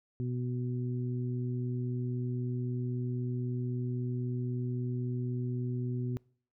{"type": "harmonic tone", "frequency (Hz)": 123.8, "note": "B2", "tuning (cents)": 5, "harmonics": [1, 2, 3], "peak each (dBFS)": [-32, -38, -42], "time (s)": [0.2, 6.17], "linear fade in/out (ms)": 0, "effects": ["noise-tail reverb RT60 0.5 s tail -25 dB re dry"]}